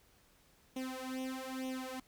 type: tone with flanger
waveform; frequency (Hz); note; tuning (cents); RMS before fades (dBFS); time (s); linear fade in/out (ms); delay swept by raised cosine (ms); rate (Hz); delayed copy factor
sawtooth; 260; C4; -11; -41; 0.76-2; 5; 0.32 to 3.52; 1.1; +0.9
effects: pink hiss -67 dBFS RMS until 2.07 s